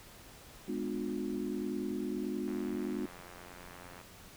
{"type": "chord", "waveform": "sine", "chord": "G# diminished seventh", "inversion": "none", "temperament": "just", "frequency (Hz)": [207.7, 249.2, 299, 358.8], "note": ["G#3", "B3", "D4", "F4"], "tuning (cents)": [0, 16, 31, 47], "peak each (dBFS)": -39, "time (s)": [0.68, 3.06], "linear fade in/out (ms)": 5}
{"type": "click train", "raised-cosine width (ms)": 0.5, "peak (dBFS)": -35, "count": 137, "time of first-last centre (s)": [2.48, 4.013], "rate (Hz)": 88.7}
{"effects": ["pink hiss -54 dBFS RMS until 4.36 s"]}